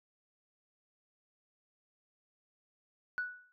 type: tone with exponential decay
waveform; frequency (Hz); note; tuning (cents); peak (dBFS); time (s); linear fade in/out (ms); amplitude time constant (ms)
sine; 1476; F#6; -5; -29; 3.18-3.52; 0; 73
effects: tanh soft clip ceiling -27 dBFS